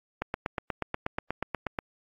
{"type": "click train", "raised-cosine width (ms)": 0.5, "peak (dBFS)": -14, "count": 14, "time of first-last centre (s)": [0.22, 1.788], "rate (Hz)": 8.29, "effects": ["AAC 32 kbps"]}